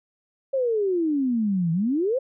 sine exponential two-way sweep, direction down then up, 552 to 160 to 552 Hz, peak -20 dBFS, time 0.53-2.19 s, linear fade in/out 10 ms, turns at 1.72 s, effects none

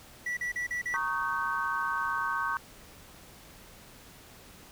triangle tone bursts, 1953 Hz, B6, 20 cents flat, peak -28 dBFS, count 5, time 0.26-0.966 s, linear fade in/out 5 ms, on 110 ms, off 39 ms
sine chord, Eb dominant seventh, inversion second, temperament equal with one note detuned, 932.3 / 1108.7 / 1244.5 / 1537.5 Hz, Bb5 / Db6 / Eb6 / G6, 0 / 0 / 0 / -34 cents, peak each -36 / -32 / -37 / -32 dBFS, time 0.94-2.57 s, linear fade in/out 0 ms
effects pink hiss -52 dBFS RMS until 4.71 s

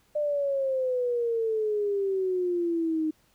sine exponential sweep, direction down, 601 to 309.1 Hz, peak -24 dBFS, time 0.15-3.11 s, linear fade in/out 10 ms, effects pink hiss -65 dBFS RMS until 3.34 s

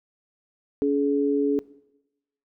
sine tone pair together, 283.2 / 424.3 Hz, C#4 / G#4, +37 / +37 cents, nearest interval perfect fifth, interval 700 cents, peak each -22 dBFS, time 0.82-1.59 s, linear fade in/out 0 ms, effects noise-tail reverb RT60 0.9 s tail -20 dB re dry

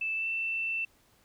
sine tone with pitch glide, 2638 to 2673 Hz, E7 to E7, +1 to +23 cents, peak -29 dBFS, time 0.01-0.85 s, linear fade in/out 5 ms, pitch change +22 cents, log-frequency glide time 0.15-0.27 s, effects pink hiss -65 dBFS RMS until 1.24 s

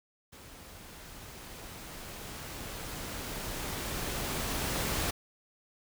pink noise with level ramp, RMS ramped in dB -51 to -31 dBFS, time 0.32-5.11 s, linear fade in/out 10 ms, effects none

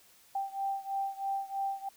sine beating tone pair, 784 / 787.1 Hz, G5 / G5, 0 / +7 cents, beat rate 3.1 Hz, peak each -34 / -36 dBFS, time 0.35-1.89 s, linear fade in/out 5 ms, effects white hiss -61 dBFS RMS until 1.96 s

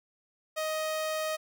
sawtooth tone, 626 Hz, D#5, 10 cents sharp, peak -26 dBFS, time 0.56-1.37 s, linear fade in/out 20 ms, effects none

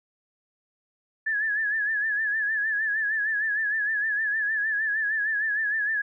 sine tone with vibrato, 1721 Hz, A6, 39 cents flat, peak -23 dBFS, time 1.26-6.02 s, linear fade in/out 10 ms, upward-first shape sine, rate 6.5 Hz, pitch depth 74 cents each way, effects none

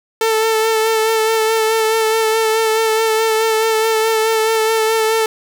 sawtooth tone with vibrato, 443.1 Hz, A4, 12 cents sharp, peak -9 dBFS, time 0.21-5.26 s, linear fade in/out 2 ms, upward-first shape sine, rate 4.7 Hz, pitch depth 24 cents each way, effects none

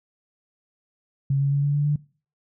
sine tone with pitch steps, 137.9 / 139.74 / 141.61 / 143.51 / 145.43 / 147.37 Hz, C#3 / C#3 / C#3 / D3 / D3 / D3, -9 / +14 / +37 / -40 / -17 / +6 cents, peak -18 dBFS, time 1.3-1.96 s, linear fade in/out 5 ms, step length 110 ms, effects noise-tail reverb RT60 0.4 s tail -22 dB re dry

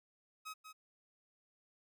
sawtooth tone with echo, 1270 Hz, D#6, 35 cents sharp, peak -40 dBFS, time 0.45-0.54 s, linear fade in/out 20 ms, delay 190 ms, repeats 1, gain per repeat -7 dB, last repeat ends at 0.73 s, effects none

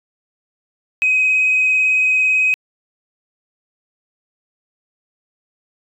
sine tone with vibrato, 2525 Hz, D#7, 25 cents sharp, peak -11 dBFS, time 1.02-2.54 s, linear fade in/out 0 ms, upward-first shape triangle, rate 18 Hz, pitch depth 15 cents each way, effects tanh soft clip ceiling -8 dBFS

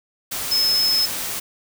sine tone in noise, 5190 Hz, E8, 28 cents flat, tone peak -16 dBFS, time 0.51-1.06 s, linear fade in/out 10 ms, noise white, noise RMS -27 dBFS, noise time 0.31-1.4 s, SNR +8 dB, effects none

